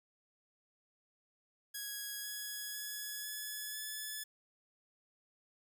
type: tone with pitch steps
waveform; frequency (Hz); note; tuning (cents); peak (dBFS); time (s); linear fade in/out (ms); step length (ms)
5% pulse; 1661.2 / 1676.6 / 1692.2 / 1707.9 / 1723.8; G#6 / G#6 / G#6 / G#6 / A6; 0 / +16 / +32 / +48 / -36; -30; 1.74-4.24; 10; 500
effects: none